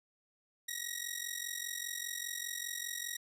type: ring-modulated tone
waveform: 10% pulse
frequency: 1900 Hz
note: A#6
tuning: 33 cents sharp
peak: -26 dBFS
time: 0.68-3.17 s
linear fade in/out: 5 ms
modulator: 22.5 Hz
effects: none